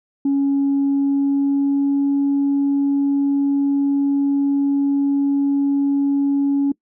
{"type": "tone with pitch glide", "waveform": "sine", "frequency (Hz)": [278, 280.1], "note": ["C#4", "C#4"], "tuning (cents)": [5, 18], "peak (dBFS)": -13, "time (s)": [0.25, 6.72], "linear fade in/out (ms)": 5, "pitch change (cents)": 13, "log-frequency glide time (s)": [0.85, 2.11], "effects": ["noise-tail reverb RT60 0.1 s tail -23 dB re dry", "tanh soft clip ceiling -12 dBFS"]}